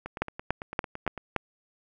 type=two click trains; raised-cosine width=0.5 ms; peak=-21 / -10 dBFS; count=11 / 5; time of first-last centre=0.06-1.177 / 0.22-1.363 s; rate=8.95 / 3.5 Hz; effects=none